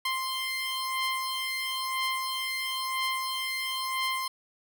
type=beating tone pair; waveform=15% pulse; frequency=1046.5 / 1047.5 Hz; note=C6 / C6; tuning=0 / +2 cents; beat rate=1 Hz; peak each=-28 / -24 dBFS; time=0.05-4.28 s; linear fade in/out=5 ms; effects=none